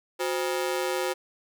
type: ring-modulated tone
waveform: sawtooth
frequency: 443 Hz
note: A4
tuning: 12 cents sharp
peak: -19 dBFS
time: 0.19-1.14 s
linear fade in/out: 20 ms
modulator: 76.8 Hz
effects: none